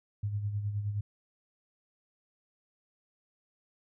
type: tone with tremolo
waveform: sine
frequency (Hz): 103.1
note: G#2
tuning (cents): -12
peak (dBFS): -28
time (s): 0.23-1.01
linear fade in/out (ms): 5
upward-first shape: sine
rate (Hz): 9.6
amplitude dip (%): 55
effects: none